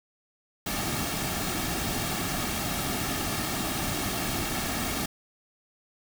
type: noise with comb filter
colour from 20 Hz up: pink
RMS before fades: -30 dBFS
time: 0.66-5.06 s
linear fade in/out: 5 ms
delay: 2 ms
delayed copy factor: -0.55
effects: none